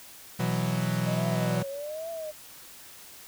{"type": "chord", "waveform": "45% pulse", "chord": "B suspended fourth", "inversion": "none", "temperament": "equal", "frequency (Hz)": [123.47, 164.81, 185], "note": ["B2", "E3", "F#3"], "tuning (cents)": [0, 0, 0], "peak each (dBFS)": -30, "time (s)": [0.39, 1.63], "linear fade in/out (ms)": 10}
{"type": "tone with vibrato", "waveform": "sine", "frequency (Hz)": 605, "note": "D#5", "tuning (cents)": -49, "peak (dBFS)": -33, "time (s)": [1.06, 2.32], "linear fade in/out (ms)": 20, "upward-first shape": "triangle", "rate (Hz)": 1.2, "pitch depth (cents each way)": 180}
{"effects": ["white hiss -48 dBFS RMS until 3.27 s"]}